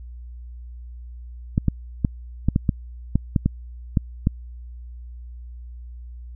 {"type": "clicks", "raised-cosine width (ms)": 5, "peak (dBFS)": -5, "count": 11, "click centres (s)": [1.579, 1.683, 2.048, 2.486, 2.561, 2.692, 3.156, 3.362, 3.46, 3.972, 4.271], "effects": ["added 60 Hz sine -35 dBFS peak until 6.35 s"]}